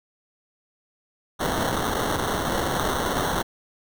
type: noise with sample-and-hold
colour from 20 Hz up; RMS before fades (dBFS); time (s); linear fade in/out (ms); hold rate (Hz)
blue; -25; 1.39-3.43; 20; 2450
effects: none